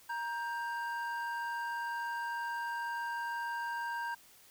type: tone pair together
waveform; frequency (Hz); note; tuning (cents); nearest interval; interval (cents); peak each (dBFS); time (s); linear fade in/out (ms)
triangle; 940 / 1582.1; A#5 / G6; +14 / +16; major sixth; 902; -35 / -37; 0.09-4.15; 10
effects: white hiss -60 dBFS RMS until 4.5 s